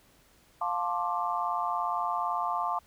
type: chord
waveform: sine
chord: D minor seventh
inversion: first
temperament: just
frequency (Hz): 704.8 / 881 / 1057.2 / 1174.7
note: F5 / A5 / C6 / D6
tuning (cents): +16 / +2 / +18 / 0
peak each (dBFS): -33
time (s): 0.61-2.79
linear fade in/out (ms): 5
effects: pink hiss -62 dBFS RMS until 2.86 s